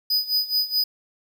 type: tone with tremolo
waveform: square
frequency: 4978 Hz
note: D#8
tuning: in tune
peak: -18 dBFS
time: 0.1-0.84 s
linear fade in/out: 5 ms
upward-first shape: sine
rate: 4.7 Hz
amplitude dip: 85%
effects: 9-bit